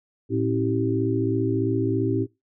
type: tone cluster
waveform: sine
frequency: 112.9 / 270 / 324.9 / 388 Hz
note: A2 / C#4 / E4 / G4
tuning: +45 / -45 / -25 / -18 cents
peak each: -26 dBFS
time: 0.29-2.27 s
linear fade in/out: 50 ms
effects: noise-tail reverb RT60 0.2 s tail -19 dB re dry